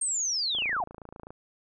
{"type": "linear sweep", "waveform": "sine", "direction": "down", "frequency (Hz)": [8660, 618], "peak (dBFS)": -26, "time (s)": [0.01, 0.84], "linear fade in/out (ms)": 5}
{"type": "click train", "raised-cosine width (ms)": 1, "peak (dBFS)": -29, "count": 22, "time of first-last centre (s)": [0.55, 1.305], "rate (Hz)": 27.8}
{"effects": []}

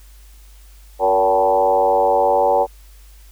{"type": "tone with frequency modulation", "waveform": "sine", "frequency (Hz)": 666, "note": "E5", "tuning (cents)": 18, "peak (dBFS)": -12, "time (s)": [0.99, 2.67], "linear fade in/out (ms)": 50, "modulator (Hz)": 98.8, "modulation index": 2.3, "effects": ["added 50 Hz sine -41 dBFS peak until 3.31 s", "white hiss -52 dBFS RMS until 3.31 s"]}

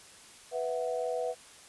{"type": "chord", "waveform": "sine", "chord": "B suspended fourth", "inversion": "none", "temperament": "just", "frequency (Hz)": [493.9, 658.5, 740.8], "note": ["B4", "E5", "F#5"], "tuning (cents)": [0, -2, 2], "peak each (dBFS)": [-32, -35, -38], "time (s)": [0.51, 1.35], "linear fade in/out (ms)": 50, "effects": ["white hiss -53 dBFS RMS until 1.68 s", "resampled to 24000 Hz"]}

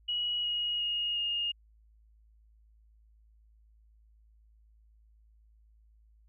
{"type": "tone with pitch steps", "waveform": "sine", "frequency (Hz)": [2912, 2889, 2865, 2842], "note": ["F#7", "F#7", "F7", "F7"], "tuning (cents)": [-28, -42, 44, 30], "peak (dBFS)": -29, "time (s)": [0.08, 1.52], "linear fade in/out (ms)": 10, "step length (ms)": 360, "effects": ["added 54 Hz sine -59 dBFS peak until 6.28 s"]}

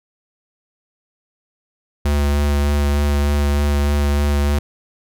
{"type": "tone with vibrato", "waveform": "square", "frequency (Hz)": 72.2, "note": "D2", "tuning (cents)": -29, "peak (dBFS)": -15, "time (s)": [2.05, 4.59], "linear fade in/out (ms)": 5, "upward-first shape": "sine", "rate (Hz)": 3.3, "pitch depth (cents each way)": 14, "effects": []}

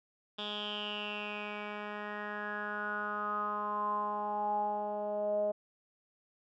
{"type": "tone with low-pass filter sweep", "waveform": "10% pulse", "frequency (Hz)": 208.3, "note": "G#3", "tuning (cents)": 5, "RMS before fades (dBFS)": -36, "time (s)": [0.38, 5.52], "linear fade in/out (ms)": 10, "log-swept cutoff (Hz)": [3500, 600], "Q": 8.9, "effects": []}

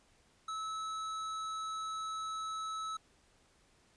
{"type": "tone with tanh clipping", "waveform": "sine", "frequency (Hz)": 1300, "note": "E6", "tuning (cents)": -24, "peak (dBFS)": -39, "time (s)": [0.48, 2.97], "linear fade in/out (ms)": 5, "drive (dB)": 15, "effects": ["pink hiss -68 dBFS RMS until 3.96 s", "resampled to 22050 Hz"]}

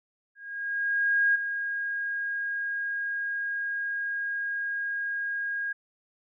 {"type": "tone with ADSR envelope", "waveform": "sine", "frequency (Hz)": 1631, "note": "G#6", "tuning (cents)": -32, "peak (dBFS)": -19, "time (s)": [0.35, 5.73], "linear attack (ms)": 1000, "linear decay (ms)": 11, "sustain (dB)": -9, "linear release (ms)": 10, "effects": []}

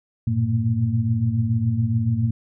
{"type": "tone cluster", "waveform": "sine", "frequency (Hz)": [96.8, 114.5, 121.6, 228.1], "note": ["G2", "A#2", "B2", "A#3"], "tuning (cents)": [-21, -31, -26, -37], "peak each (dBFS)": [-27, -20, -28, -25], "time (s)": [0.27, 2.31], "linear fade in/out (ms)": 5, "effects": []}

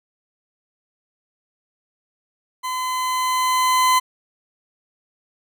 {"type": "tone with level ramp", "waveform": "40% pulse", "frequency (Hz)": 1020, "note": "C6", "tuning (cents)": -44, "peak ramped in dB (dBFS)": [-23, -12], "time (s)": [2.63, 4], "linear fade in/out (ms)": 20, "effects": []}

